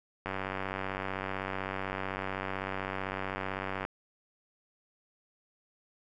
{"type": "click train", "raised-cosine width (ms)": 0.5, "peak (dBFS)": -19, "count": 345, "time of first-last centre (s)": [0.26, 3.851], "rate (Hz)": 95.8, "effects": []}